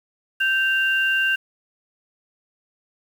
sine tone pair together, 1560 / 2780 Hz, G6 / F7, -9 / -9 cents, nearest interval minor seventh, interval 1000 cents, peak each -19 / -22 dBFS, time 0.4-1.36 s, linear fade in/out 10 ms, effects 7-bit

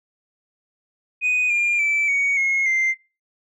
sine tone with pitch steps, 2490 / 2404 / 2321 / 2240 / 2163 / 2088 Hz, D#7 / D7 / D7 / C#7 / C#7 / C7, +1 / +40 / -21 / +18 / -43 / -4 cents, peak -15 dBFS, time 1.21-2.95 s, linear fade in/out 50 ms, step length 290 ms, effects noise-tail reverb RT60 0.3 s tail -20 dB re dry + tanh soft clip ceiling -15 dBFS

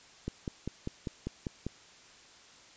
click train, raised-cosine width 3 ms, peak -21 dBFS, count 8, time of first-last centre 0.28-1.666 s, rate 5.05 Hz, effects white hiss -56 dBFS RMS until 2.76 s + resampled to 16000 Hz

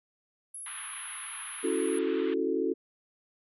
sine tone, 10760 Hz, E9, 34 cents sharp, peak -39 dBFS, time 0.54-1.99 s, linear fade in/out 5 ms
pink band-pass noise, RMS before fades -45 dBFS, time 0.66-2.34 s, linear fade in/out 2 ms, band 1000 to 3500 Hz, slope 48 dB/octave
sine chord, F# minor seventh, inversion second, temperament equal, 277.2 / 329.6 / 370 / 440 Hz, C#4 / E4 / F#4 / A4, 0 / 0 / 0 / 0 cents, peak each -33 / -32 / -31 / -31 dBFS, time 1.63-2.74 s, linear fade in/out 20 ms
effects none

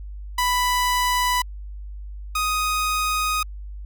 sawtooth tone pair in turn, 991 / 1248.6 Hz, B5 / D#6, +6 / +6 cents, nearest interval major third, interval 400 cents, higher second, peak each -15 / -17 dBFS, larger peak first, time 0.38-1.42 / 2.35-3.43 s, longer second, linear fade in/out 5 ms, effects added 50 Hz sine -32 dBFS peak until 3.85 s

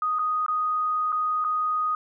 sine tone with dropouts, 1244.5 Hz, D#6, in tune, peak -22 dBFS, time 0.02-1.95 s, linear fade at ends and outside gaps 2 ms, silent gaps 0.187-0.192 / 0.463-0.482 / 1.121-1.126 / 1.442-1.447 s, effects none

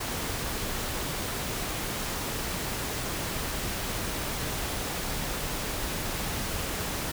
pink noise, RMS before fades -32 dBFS, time 0-7.12 s, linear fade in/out 10 ms, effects none

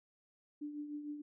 sine tone with tremolo, 295 Hz, D4, 8 cents sharp, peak -38 dBFS, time 0.61-1.22 s, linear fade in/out 10 ms, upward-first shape triangle, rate 6.6 Hz, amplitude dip 60%, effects none

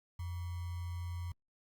sine tone with sample-and-hold, 87.31 Hz, F2, in tune, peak -37 dBFS, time 0.19-1.32 s, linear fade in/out 5 ms, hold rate 1050 Hz, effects Opus 48 kbps

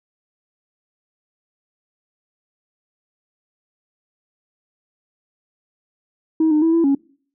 sine tone with pitch steps, 318.7 / 303.9 / 326.7 / 333.2 / 277.2 Hz, D#4 / D#4 / E4 / E4 / C#4, +42 / -41 / -15 / +19 / 0 cents, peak -11 dBFS, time 6.4-6.95 s, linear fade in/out 5 ms, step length 110 ms, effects noise-tail reverb RT60 0.5 s tail -25 dB re dry + tanh soft clip ceiling -10 dBFS

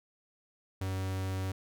45% pulse tone, 94.9 Hz, F#2, 44 cents sharp, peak -32 dBFS, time 0.81-1.52 s, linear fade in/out 5 ms, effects none

